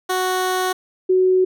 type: tone pair in turn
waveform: 15% pulse / sine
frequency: 370 / 371.5 Hz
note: F#4 / F#4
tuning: 0 / +7 cents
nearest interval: unison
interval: 7 cents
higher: second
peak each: -12 dBFS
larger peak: neither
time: 0.09-0.73 / 1.09-1.45 s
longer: first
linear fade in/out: 10 ms
effects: none